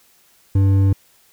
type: tone with hard clipping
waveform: sine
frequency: 97.4 Hz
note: G2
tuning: 11 cents flat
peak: -13 dBFS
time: 0.55-0.93 s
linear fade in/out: 5 ms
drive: 7 dB
effects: white hiss -55 dBFS RMS until 1.32 s